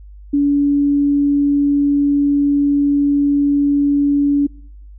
sine tone, 285.5 Hz, D4, 49 cents flat, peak -11 dBFS, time 0.33-4.47 s, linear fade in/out 10 ms, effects noise-tail reverb RT60 0.7 s tail -26 dB re dry + added 50 Hz sine -35 dBFS peak until 4.98 s

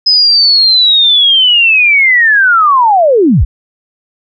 sine linear sweep, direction down, 5090 to 30.87 Hz, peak -4 dBFS, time 0.06-3.45 s, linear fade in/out 10 ms, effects none

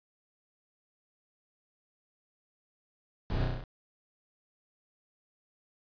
brown noise with echo, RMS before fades -31 dBFS, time 3.3-3.44 s, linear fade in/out 0 ms, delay 33 ms, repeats 6, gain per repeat -2 dB, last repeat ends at 3.638 s, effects resampled to 11025 Hz

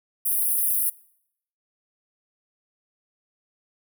pink high-pass noise, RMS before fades -23 dBFS, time 0.25-0.9 s, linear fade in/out 10 ms, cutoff 9700 Hz, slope 96 dB/octave, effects noise-tail reverb RT60 0.7 s tail -22 dB re dry

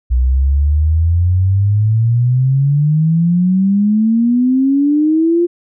sine exponential sweep, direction up, 60.6 to 351.2 Hz, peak -9 dBFS, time 0.1-5.47 s, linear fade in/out 20 ms, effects none

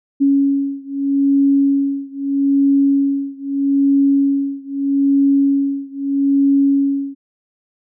sine beating tone pair, 277.3 / 278.09 Hz, C#4 / C#4, +1 / +6 cents, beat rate 0.79 Hz, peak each -15 / -16 dBFS, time 0.2-7.15 s, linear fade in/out 20 ms, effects none

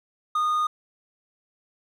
triangle tone, 1229 Hz, D#6, 22 cents flat, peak -19 dBFS, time 0.35-0.67 s, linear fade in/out 5 ms, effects none

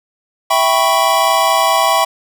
square chord, C# half-diminished seventh, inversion first, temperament equal, 659.3 / 784 / 987.8 / 1108.7 Hz, E5 / G5 / B5 / C#6, 0 / 0 / 0 / 0 cents, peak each -17 dBFS, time 0.5-2.05 s, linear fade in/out 10 ms, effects none

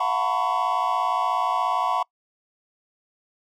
triangle tone cluster, 679 / 736 / 905 / 999 / 1117 Hz, F5 / F#5 / A5 / B5 / C#6, -49 / -9 / +48 / +20 / +13 cents, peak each -30 / -25 / -26 / -24 / -25 dBFS, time 0-2.03 s, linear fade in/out 5 ms, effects noise-tail reverb RT60 0.1 s tail -25 dB re dry

